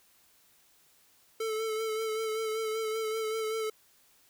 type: tone with vibrato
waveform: square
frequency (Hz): 440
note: A4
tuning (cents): 0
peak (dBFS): -31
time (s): 1.4-3.7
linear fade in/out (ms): 5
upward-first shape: sine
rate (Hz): 5.2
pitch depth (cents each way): 29
effects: white hiss -64 dBFS RMS until 4.29 s